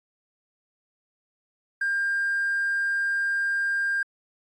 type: tone with hard clipping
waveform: sine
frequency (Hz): 1600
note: G6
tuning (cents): +35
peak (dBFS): -23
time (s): 1.81-4.03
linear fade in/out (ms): 5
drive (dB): 1
effects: AAC 64 kbps